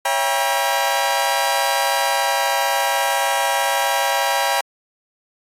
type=chord; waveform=sawtooth; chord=C# diminished seventh; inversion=none; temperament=just; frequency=554.4 / 665.2 / 798.3 / 957.9 Hz; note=C#5 / E5 / G5 / Bb5; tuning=0 / +16 / +31 / +47 cents; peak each=-21 / -22 / -17 / -18 dBFS; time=0.05-4.61 s; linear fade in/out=5 ms; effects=AAC 48 kbps